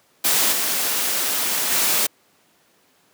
white noise with level steps, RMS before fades -18 / -22 / -19 dBFS, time 0.24-2.07 s, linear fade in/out 10 ms, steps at 0.51 / 1.7 s, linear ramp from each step 20 ms, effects pink hiss -59 dBFS RMS until 3.13 s + high-pass 200 Hz 12 dB/octave

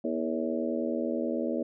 harmonic tone with a mistuned harmonic, 80.3 Hz, E2, 45 cents flat, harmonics 3 / 4 / 5 / 6 / 7 / 8, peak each -32 / -33 / -37 / -38 / -34 / -39 dBFS, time 0.04-1.63 s, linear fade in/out 5 ms, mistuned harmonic 5, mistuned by +47 cents, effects none

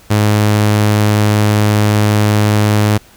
sawtooth tone, 105.2 Hz, G#2, 23 cents sharp, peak -5 dBFS, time 0.1-2.98 s, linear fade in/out 10 ms, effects pink hiss -44 dBFS RMS until 3.16 s

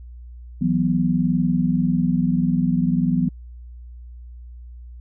sine chord, E suspended second, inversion none, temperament equal, 164.81 / 185 / 246.9 Hz, E3 / F#3 / B3, 0 / 0 / 0 cents, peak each -21 dBFS, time 0.61-3.29 s, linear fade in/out 10 ms, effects added 60 Hz sine -36 dBFS peak until 5 s

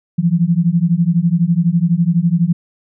sine beating tone pair, 164.81 / 176.81 Hz, E3 / F3, 0 / +22 cents, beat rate 12 Hz, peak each -14 dBFS, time 0.18-2.53 s, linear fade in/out 10 ms, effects none

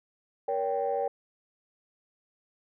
sine chord, G diminished, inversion first, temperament just, 470.4 / 564.5 / 784 Hz, Bb4 / Db5 / G5, +16 / +31 / 0 cents, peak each -30 dBFS, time 0.48-1.08 s, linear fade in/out 5 ms, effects tanh soft clip ceiling -19 dBFS

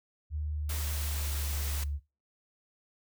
sine tone with pitch glide, 75.6 to 72.02 Hz, D#2 to D2, -49 to -33 cents, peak -31 dBFS, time 0.3-2 s, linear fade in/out 50 ms, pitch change -84 cents, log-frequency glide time 0.48-1.49 s
white noise, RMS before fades -39 dBFS, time 0.69-1.84 s, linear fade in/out 5 ms
effects noise-tail reverb RT60 0.3 s tail -20 dB re dry

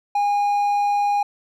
triangle tone, 817 Hz, G#5, 29 cents flat, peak -15 dBFS, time 0.15-1.23 s, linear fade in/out 5 ms, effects none

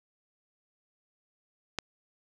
click, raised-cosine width 0.2 ms, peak -13 dBFS, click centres 1.787 s, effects none

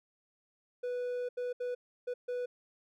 triangle tone bursts at uneven times, 492.8 Hz, B4, 4 cents flat, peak -31 dBFS, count 5, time 0.83-1.29 / 1.37-1.53 / 1.6-1.75 / 2.07-2.14 / 2.28-2.46 s, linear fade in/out 10 ms, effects none

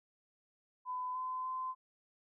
sine tone with pitch steps, 1006 / 1022 / 1030 Hz, B5 / C6 / C6, +32 / -41 / -28 cents, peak -36 dBFS, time 0.85-1.75 s, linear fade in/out 50 ms, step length 300 ms, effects none

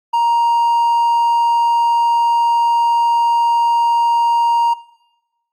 triangle tone, 937 Hz, A#5, 9 cents sharp, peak -10 dBFS, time 0.13-4.74 s, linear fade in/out 10 ms, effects noise-tail reverb RT60 1.0 s tail -19 dB re dry + Opus 48 kbps

